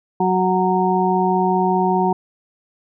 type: harmonic tone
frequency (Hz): 185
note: F#3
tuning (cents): 0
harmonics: 1 / 2 / 4 / 5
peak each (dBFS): -20 / -20 / -20 / -20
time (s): 0.2-2.13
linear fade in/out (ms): 5
effects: none